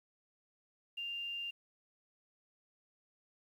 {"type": "tone with quantisation", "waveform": "sine", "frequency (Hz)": 2794, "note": "F7", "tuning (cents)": 0, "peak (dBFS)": -38, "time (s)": [0.97, 1.51], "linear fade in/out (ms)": 10, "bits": 11, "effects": []}